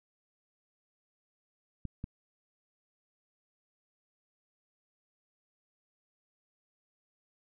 clicks, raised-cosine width 5 ms, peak -25 dBFS, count 2, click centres 1.853 / 2.041 s, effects none

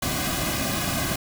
pink noise with comb filter, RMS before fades -26 dBFS, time 0.02-1.16 s, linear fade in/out 5 ms, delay 2.2 ms, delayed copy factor -0.85, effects none

